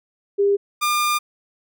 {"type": "tone pair in turn", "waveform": ["sine", "sawtooth"], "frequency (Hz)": [401.6, 1203.4], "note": ["G4", "D6"], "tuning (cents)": [42, 42], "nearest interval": "octave + perfect fifth", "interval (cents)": 1900, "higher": "second", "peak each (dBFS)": [-14, -14], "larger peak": "neither", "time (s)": [[0.38, 0.57], [0.81, 1.19]], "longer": "second", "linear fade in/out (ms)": 20, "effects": []}